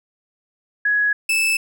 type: tone pair in turn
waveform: sine / 40% pulse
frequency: 1674 / 2628 Hz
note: G#6 / E7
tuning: +13 / -6 cents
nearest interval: minor sixth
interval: 781 cents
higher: second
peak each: -15 dBFS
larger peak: neither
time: 0.85-1.13 / 1.29-1.57 s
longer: neither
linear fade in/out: 5 ms
effects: none